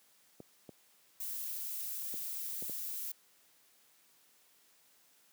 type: clicks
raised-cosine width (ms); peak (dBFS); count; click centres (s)
2; -33; 5; 0.403 / 0.692 / 2.141 / 2.624 / 2.696
type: noise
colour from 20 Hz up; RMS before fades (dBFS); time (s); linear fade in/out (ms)
violet; -40; 1.2-3.12; 5
effects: white hiss -67 dBFS RMS until 5.32 s + high-pass 150 Hz 12 dB/octave